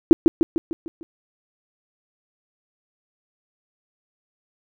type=tone with echo; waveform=sine; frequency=329.6 Hz; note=E4; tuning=in tune; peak=-3 dBFS; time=0.11-0.13 s; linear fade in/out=0 ms; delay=150 ms; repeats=6; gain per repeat=-5 dB; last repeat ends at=1.03 s; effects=none